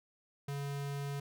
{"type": "tone", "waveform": "square", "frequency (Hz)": 141.2, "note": "C#3", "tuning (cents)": 32, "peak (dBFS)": -37, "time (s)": [0.48, 1.2], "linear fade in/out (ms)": 5, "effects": []}